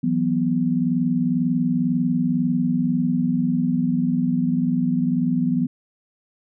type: chord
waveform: sine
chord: E suspended second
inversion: none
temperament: equal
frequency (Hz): 164.81 / 185 / 246.9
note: E3 / F#3 / B3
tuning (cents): 0 / 0 / 0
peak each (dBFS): -24 / -24 / -20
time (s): 0.03-5.67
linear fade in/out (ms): 10
effects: none